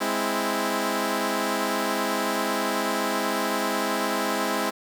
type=chord; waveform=10% pulse; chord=Ab augmented; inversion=none; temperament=equal; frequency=207.7 / 261.6 / 329.6 Hz; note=Ab3 / C4 / E4; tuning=0 / 0 / 0 cents; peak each=-20 dBFS; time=0-4.71 s; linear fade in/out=20 ms; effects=8-bit